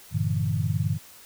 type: chord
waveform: sine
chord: E half-diminished seventh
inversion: first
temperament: equal with one note detuned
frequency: 98 / 116.54 / 146.83 / 166.83 Hz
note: G2 / Bb2 / D3 / E3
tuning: 0 / 0 / 0 / +21 cents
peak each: -27 / -28 / -28 / -30 dBFS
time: 0.11-0.99 s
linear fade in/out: 50 ms
effects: white hiss -49 dBFS RMS until 1.25 s